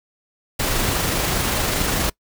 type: noise with amplitude modulation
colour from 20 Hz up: pink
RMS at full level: -20 dBFS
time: 0.59-2.1 s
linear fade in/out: 10 ms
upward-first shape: sine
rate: 24.8 Hz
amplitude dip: 25%
effects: noise-tail reverb RT60 0.1 s tail -24 dB re dry